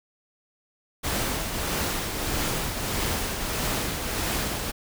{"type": "noise with tremolo", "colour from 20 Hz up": "pink", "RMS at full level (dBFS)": -26, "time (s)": [1.03, 4.72], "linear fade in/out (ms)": 20, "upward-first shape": "triangle", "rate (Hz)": 1.6, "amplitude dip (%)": 45, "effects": []}